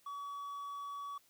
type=tone; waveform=triangle; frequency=1135 Hz; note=C#6; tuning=41 cents sharp; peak=-39 dBFS; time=0.06-1.18 s; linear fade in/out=5 ms; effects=white hiss -69 dBFS RMS until 1.29 s